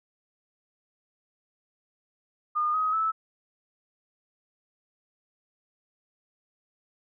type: tone with pitch steps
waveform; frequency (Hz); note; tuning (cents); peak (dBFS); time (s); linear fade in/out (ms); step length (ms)
sine; 1218 / 1262.4 / 1308.4; D#6 / D#6 / E6; -37 / +25 / -13; -23; 2.55-3.12; 20; 190
effects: none